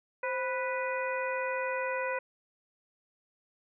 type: harmonic tone with a mistuned harmonic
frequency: 493.9 Hz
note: B4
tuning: in tune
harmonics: 1 / 2 / 3 / 4 / 5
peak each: -33 / -36 / -38 / -39 / -40 dBFS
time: 0.23-2.19 s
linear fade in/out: 5 ms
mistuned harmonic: 1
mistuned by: +95 cents
effects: none